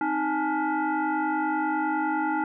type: tone with frequency modulation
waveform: sine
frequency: 261.6 Hz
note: C4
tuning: in tune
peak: -23 dBFS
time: 0.01-2.44 s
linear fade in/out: 2 ms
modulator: 573 Hz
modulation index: 2
effects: none